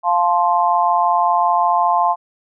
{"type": "chord", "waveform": "sine", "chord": "F major", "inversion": "none", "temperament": "just", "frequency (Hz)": [698.5, 873.1, 1047.7], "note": ["F5", "A5", "C6"], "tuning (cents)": [0, -14, 2], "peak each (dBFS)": -17, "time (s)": [0.03, 2.16], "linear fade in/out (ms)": 50, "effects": []}